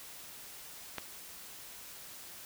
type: click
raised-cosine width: 0.3 ms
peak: -20 dBFS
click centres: 0.983 s
effects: white hiss -49 dBFS RMS until 2.45 s